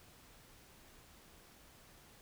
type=silence; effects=pink hiss -61 dBFS RMS until 2.21 s